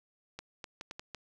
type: clicks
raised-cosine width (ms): 0.2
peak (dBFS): -24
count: 6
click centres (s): 0.39 / 0.642 / 0.811 / 0.911 / 0.995 / 1.147
effects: none